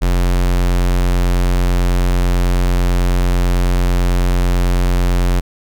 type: tone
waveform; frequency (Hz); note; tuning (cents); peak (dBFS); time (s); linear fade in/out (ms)
square; 44.55; F1; +35; -12; 0.01-5.41; 20
effects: none